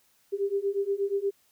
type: beating tone pair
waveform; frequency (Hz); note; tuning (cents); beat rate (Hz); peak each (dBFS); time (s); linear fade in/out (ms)
sine; 393.3 / 401.7; G4 / G4; +6 / +42; 8.4; -29 / -28; 0.32-1.31; 20
effects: white hiss -66 dBFS RMS until 1.51 s